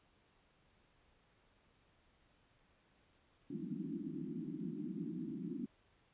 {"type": "band-pass noise", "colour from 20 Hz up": "pink", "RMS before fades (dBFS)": -43, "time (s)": [3.5, 5.66], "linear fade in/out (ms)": 5, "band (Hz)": [160, 340], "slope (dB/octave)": 96, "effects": ["pink hiss -72 dBFS RMS until 6.13 s", "resampled to 8000 Hz"]}